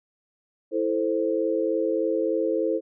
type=chord; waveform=sine; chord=A minor; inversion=second; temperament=equal; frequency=329.6 / 440 / 523.3 Hz; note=E4 / A4 / C5; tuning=0 / 0 / 0 cents; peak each=-26 dBFS; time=0.71-2.81 s; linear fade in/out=50 ms; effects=none